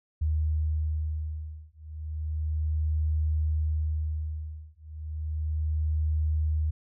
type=beating tone pair; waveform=sine; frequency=77.2 / 77.53 Hz; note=D#2 / D#2; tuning=-13 / -6 cents; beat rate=0.33 Hz; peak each=-29 dBFS; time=0.21-6.71 s; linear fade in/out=10 ms; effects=none